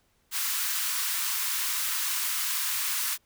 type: high-pass noise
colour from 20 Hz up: white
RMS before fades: -29 dBFS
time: 0.31-3.18 s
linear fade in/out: 50 ms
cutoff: 960 Hz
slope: 48 dB/octave
effects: pink hiss -69 dBFS RMS until 3.25 s